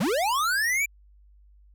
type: linear sweep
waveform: square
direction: up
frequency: 146.7 to 2371 Hz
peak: -23 dBFS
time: 0-0.86 s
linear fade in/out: 10 ms
effects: added 50 Hz sine -52 dBFS peak until 1.74 s